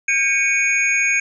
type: tone cluster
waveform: sine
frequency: 1605 / 2236 / 2468 / 6590 Hz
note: G6 / C#7 / D#7 / G#8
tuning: +40 / +14 / -15 / -14 cents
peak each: -24 / -19 / -18 / -25 dBFS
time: 0.08-1.2 s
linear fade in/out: 5 ms
effects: none